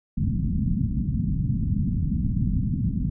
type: low-pass noise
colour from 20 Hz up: white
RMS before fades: -24 dBFS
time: 0.17-3.1 s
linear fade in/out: 10 ms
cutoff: 230 Hz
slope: 48 dB/octave
effects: none